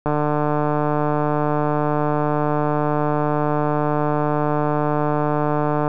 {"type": "click train", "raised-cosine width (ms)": 1, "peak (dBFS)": -7, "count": 868, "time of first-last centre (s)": [0.06, 5.879], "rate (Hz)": 149, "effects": []}